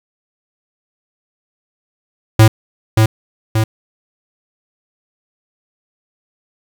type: tone with echo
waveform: square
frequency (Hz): 110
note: A2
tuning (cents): 0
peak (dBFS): -4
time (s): 2.39-2.48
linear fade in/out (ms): 5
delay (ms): 580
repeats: 2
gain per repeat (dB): -4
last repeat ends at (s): 3.64
effects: 7-bit